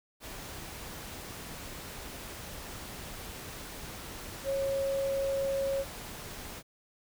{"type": "tone in noise", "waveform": "sine", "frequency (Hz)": 547, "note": "C#5", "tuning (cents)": -23, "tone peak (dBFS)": -28, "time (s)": [4.44, 5.85], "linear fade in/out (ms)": 50, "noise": "pink", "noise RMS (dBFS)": -43, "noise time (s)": [0.2, 6.63], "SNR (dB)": 12, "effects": []}